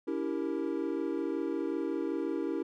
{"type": "chord", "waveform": "triangle", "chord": "C# diminished seventh", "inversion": "none", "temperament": "equal with one note detuned", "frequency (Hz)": [284.2, 329.6, 392, 466.2], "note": ["C#4", "E4", "G4", "Bb4"], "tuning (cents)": [43, 0, 0, 0], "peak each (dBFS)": [-34, -32, -35, -37], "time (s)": [0.07, 2.63], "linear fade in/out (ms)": 10, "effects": []}